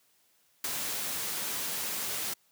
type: noise with ADSR envelope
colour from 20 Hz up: white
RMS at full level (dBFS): -30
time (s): 0.64-2.34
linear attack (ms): 4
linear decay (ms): 16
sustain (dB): -4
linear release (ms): 9
effects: white hiss -68 dBFS RMS until 2.51 s + high-pass 100 Hz 12 dB/octave